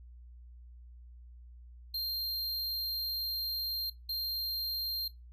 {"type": "tone bursts at uneven times", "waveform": "square", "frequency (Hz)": 4186, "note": "C8", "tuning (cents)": 0, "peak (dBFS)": -33, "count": 2, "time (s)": [[1.94, 3.9], [4.09, 5.08]], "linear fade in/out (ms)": 5, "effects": ["noise-tail reverb RT60 0.2 s tail -19 dB re dry", "added 60 Hz sine -49 dBFS peak until 5.32 s"]}